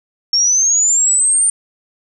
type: linear sweep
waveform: sine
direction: up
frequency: 5430 to 9010 Hz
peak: -10 dBFS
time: 0.33-1.5 s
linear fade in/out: 2 ms
effects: none